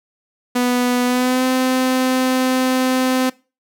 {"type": "tone with pitch glide", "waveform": "sawtooth", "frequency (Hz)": [246.9, 257.5], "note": ["B3", "C4"], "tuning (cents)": [0, -28], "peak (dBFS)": -11, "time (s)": [0.55, 3.3], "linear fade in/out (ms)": 10, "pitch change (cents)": 72, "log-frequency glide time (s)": [1.05, 1.45], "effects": ["noise-tail reverb RT60 0.3 s tail -21 dB re dry"]}